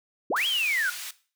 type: linear two-way sweep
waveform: sine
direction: up then down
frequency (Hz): 207.7 to 3322 to 1394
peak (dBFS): -23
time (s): 0.3-0.9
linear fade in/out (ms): 5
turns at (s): 0.47
type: high-pass noise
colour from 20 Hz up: pink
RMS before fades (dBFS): -37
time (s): 0.36-1.11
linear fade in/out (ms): 5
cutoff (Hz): 2300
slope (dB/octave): 12
effects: noise-tail reverb RT60 0.4 s tail -17 dB re dry